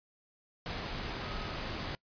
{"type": "tone in noise", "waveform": "sine", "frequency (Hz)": 1266, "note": "D#6", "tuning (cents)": 30, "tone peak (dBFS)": -47, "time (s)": [1.23, 1.56], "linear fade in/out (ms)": 0, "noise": "pink", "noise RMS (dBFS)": -38, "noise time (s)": [0.66, 1.95], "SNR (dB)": -12, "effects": ["noise-tail reverb RT60 0.1 s tail -24 dB re dry", "resampled to 11025 Hz"]}